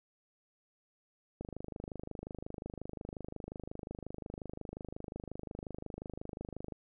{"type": "click train", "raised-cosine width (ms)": 2, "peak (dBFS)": -28, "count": 137, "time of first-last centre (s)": [1.41, 6.723], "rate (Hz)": 25.6, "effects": []}